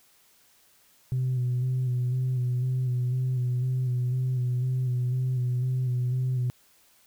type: tone with vibrato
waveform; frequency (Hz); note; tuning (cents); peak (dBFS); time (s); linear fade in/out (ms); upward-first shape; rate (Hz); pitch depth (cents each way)
sine; 126.2; B2; +38; -22; 1.12-6.5; 0; square; 2; 28
effects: tanh soft clip ceiling -21 dBFS + white hiss -61 dBFS RMS until 7.06 s

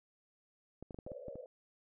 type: clicks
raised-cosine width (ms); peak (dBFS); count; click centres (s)
2; -33; 8; 0.826 / 0.908 / 0.945 / 0.988 / 1.065 / 1.118 / 1.283 / 1.356
type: band-pass noise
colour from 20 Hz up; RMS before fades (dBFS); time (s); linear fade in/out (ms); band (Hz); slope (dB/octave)
white; -48; 1.07-1.46; 2; 490 to 580; 96
effects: none

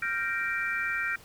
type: chord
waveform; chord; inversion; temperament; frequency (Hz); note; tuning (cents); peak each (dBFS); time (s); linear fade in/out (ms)
sine; G minor seventh; third; equal with one note detuned; 1388.9 / 1568 / 1864.7 / 2349; F6 / G6 / Bb6 / D7; -10 / 0 / 0 / 0; -33; 0.02-1.16; 5
effects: pink hiss -53 dBFS RMS until 1.24 s

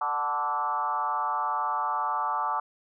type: tone with frequency modulation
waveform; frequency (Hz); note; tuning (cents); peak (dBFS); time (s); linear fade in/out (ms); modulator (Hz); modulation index
sine; 1021; C6; -43; -25; 0.01-2.6; 5; 140; 1.9
effects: none

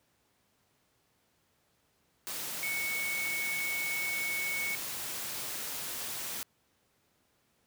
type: tone in noise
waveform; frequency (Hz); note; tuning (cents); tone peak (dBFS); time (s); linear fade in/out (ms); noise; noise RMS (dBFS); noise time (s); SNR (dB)
sine; 2217; C#7; 0; -32; 2.63-4.75; 0; white; -38; 2.27-6.43; +3
effects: pink hiss -72 dBFS RMS until 7.66 s + high-pass 80 Hz 12 dB/octave

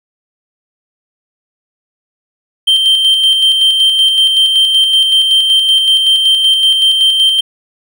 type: tone with tremolo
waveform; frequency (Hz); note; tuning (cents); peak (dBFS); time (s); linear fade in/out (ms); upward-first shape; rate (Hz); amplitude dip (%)
triangle; 3136; G7; 0; -4; 2.67-7.41; 10; square; 5.3; 35
effects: none

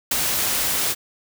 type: noise with ADSR envelope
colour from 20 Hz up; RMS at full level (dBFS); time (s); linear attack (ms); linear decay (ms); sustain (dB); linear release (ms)
white; -19; 0.11-0.95; 6; 17; -3; 37
effects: none

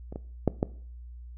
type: clicks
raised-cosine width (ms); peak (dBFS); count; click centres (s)
2; -26 / -22 / -8 / -10; 4; 0.125 / 0.159 / 0.477 / 0.629
effects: noise-tail reverb RT60 0.5 s tail -19 dB re dry + added 60 Hz sine -41 dBFS peak until 1.37 s

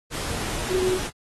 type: tone in noise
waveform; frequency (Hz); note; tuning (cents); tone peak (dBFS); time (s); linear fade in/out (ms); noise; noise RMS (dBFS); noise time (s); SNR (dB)
sine; 370; F#4; 0; -20; 0.68-1; 50; pink; -30; 0.1-1.11; +7
effects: low-pass 12000 Hz 12 dB/octave + AAC 32 kbps

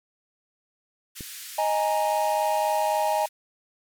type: band-pass noise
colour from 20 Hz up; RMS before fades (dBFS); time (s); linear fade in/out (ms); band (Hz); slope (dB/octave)
white; -40; 1.15-3.29; 20; 1600 to 14000; 24
type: click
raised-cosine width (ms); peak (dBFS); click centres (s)
3; -25; 1.208
type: chord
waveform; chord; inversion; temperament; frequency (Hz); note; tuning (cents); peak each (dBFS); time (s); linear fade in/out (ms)
triangle; D# suspended fourth; none; just; 622.3 / 829.7 / 933.4; D#5 / G#5 / A#5; 0 / -2 / +2; -24 / -23 / -26; 1.58-3.26; 5
effects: none

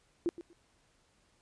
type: tone with echo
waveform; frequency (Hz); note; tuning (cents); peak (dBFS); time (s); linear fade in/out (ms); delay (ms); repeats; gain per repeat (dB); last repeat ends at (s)
sine; 342.3; F4; -35; -27; 0.26-0.29; 0; 120; 2; -14; 0.53
effects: pink hiss -70 dBFS RMS until 1.41 s + resampled to 22050 Hz

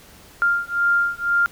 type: beating tone pair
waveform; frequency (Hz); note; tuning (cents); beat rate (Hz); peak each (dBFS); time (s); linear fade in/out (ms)
sine; 1396.9 / 1398.9; F6 / F6; 0 / +2; 2; -20; 0.42-1.46; 0
effects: pink hiss -47 dBFS RMS until 1.51 s

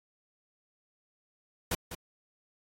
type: noise with echo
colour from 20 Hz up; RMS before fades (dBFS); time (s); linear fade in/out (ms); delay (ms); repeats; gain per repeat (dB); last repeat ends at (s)
pink; -30; 1.71-1.75; 5; 200; 1; -10; 1.95
effects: AAC 48 kbps

